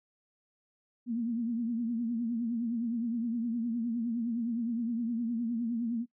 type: tone with vibrato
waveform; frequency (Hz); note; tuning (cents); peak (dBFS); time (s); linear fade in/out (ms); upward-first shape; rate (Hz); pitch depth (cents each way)
sine; 233.1; A#3; 0; -29; 1.06-6.06; 50; triangle; 9.7; 96
effects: noise-tail reverb RT60 0.1 s tail -18 dB re dry